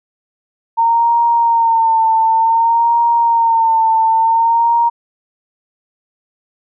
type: tone with vibrato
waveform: sine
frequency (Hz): 915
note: A#5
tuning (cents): -32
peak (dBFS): -9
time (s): 0.77-4.9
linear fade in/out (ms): 20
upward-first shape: sine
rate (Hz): 0.55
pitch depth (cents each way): 41
effects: none